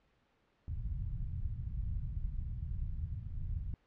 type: low-pass noise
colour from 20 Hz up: pink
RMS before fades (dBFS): -38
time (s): 0.68-3.74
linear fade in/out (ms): 2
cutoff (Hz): 120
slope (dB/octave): 24
effects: pink hiss -73 dBFS RMS until 3.86 s + low-pass 3000 Hz 12 dB/octave